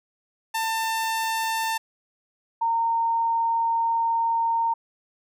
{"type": "tone pair in turn", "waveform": ["sawtooth", "sine"], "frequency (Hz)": [895, 918.6], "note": ["A5", "A#5"], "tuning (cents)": [29, -26], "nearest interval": "unison", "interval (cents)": 45, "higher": "second", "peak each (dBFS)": -20, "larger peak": "neither", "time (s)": [[0.54, 1.78], [2.61, 4.74]], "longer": "second", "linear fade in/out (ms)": 10, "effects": []}